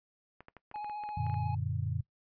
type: clicks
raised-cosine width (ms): 0.5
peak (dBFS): -34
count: 12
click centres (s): 0.406 / 0.484 / 0.567 / 0.714 / 0.759 / 0.845 / 0.897 / 1.037 / 1.09 / 1.266 / 1.298 / 1.342
type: tone with vibrato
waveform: triangle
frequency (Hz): 838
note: G#5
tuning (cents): +15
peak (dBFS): -35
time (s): 0.74-1.55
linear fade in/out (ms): 5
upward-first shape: triangle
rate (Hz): 14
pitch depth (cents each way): 22
type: chord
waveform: sine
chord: Gb augmented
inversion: none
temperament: equal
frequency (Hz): 92.5 / 116.54 / 146.83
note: Gb2 / Bb2 / D3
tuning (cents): 0 / 0 / 0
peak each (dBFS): -35 / -35 / -36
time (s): 1.17-2.01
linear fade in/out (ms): 5
effects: noise-tail reverb RT60 0.1 s tail -20 dB re dry + resampled to 11025 Hz

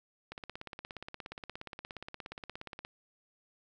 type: click train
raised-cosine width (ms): 0.3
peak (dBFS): -26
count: 44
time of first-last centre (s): 0.32-2.849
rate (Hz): 17
effects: none

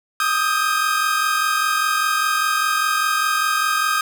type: tone cluster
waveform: 40% pulse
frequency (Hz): 1227 / 1272 / 1586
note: D#6 / D#6 / G6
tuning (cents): -25 / +38 / +20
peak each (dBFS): -21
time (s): 0.2-4.01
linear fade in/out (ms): 2
effects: none

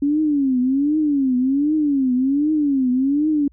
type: tone with vibrato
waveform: sine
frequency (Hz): 278.4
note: C#4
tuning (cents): +8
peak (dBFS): -15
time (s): 0.02-3.48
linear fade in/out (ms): 5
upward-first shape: triangle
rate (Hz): 1.3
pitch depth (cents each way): 210
effects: added 60 Hz sine -49 dBFS peak until 3.52 s

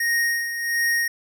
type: tone with tremolo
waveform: square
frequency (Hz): 1864.7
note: A#6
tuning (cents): 0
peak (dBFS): -19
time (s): 0-1.08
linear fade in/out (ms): 5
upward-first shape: sine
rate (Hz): 1.4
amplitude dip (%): 60
effects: none

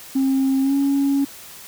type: tone with pitch glide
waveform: sine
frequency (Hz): 267.9 to 278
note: C4 to C#4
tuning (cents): +41 to +5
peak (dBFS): -14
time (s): 0.15-1.25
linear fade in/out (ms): 10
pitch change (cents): +64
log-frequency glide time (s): 0.62-0.74
effects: tanh soft clip ceiling -13 dBFS + white hiss -40 dBFS RMS until 1.67 s

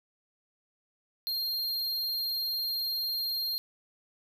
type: tone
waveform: square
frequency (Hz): 4206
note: C8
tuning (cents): +8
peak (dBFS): -30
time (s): 1.27-3.58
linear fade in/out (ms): 0
effects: 11-bit

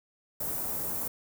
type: band-stop noise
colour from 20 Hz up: white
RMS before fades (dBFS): -33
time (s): 0.4-1.08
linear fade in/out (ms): 5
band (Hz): 810 to 13000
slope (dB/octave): 12
effects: none

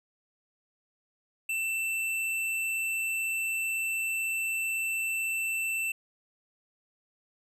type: tone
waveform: square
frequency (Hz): 2671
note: E7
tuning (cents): +22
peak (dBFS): -29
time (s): 1.49-5.92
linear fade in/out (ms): 5
effects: resampled to 32000 Hz

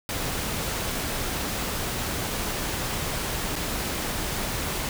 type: noise with dropouts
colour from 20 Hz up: pink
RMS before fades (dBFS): -29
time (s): 0.09-4.89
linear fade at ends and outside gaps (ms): 1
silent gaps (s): 3.556-3.561
effects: none

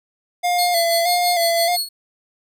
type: tone with vibrato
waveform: square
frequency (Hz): 692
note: F5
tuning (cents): -16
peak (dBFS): -17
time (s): 0.43-1.77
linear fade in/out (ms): 20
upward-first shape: square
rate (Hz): 1.6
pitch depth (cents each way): 41
type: tone with tremolo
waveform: sawtooth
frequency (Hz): 4351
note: C#8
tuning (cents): -33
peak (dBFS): -16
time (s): 0.58-1.89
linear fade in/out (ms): 10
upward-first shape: sine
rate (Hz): 6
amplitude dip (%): 80
effects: none

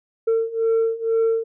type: beating tone pair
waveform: sine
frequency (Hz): 451.4 / 453.5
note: A4 / A#4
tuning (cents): +44 / -48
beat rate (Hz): 2.1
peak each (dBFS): -20 / -18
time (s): 0.27-1.44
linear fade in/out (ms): 10
effects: tanh soft clip ceiling -14 dBFS

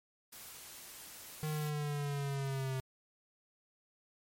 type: noise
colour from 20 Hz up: white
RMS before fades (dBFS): -50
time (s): 0.32-1.7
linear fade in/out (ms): 10
type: linear sweep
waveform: square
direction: down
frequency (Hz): 154.6 to 130.81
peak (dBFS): -35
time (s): 1.43-2.8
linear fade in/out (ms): 0
effects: MP3 64 kbps

